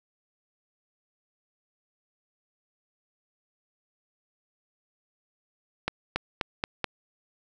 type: accelerating click train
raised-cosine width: 0.3 ms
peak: -10 dBFS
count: 5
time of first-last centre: 5.88-6.843 s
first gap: 280 ms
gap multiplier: 0.9
effects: none